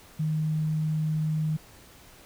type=tone; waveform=sine; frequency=155.56 Hz; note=D#3; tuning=in tune; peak=-24 dBFS; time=0.19-1.57 s; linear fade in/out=10 ms; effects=pink hiss -52 dBFS RMS until 2.25 s